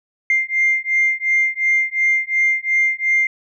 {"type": "beating tone pair", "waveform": "sine", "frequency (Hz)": [2100, 2102.8], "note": ["C7", "C7"], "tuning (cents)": [6, 8], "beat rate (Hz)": 2.8, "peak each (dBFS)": -17, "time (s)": [0.3, 3.27], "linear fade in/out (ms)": 2, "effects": ["tanh soft clip ceiling -8 dBFS"]}